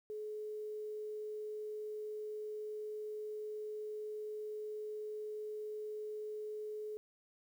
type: tone with quantisation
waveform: sine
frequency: 425.9 Hz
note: G#4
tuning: 44 cents sharp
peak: -40 dBFS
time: 0.1-6.97 s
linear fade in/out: 0 ms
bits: 11
effects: none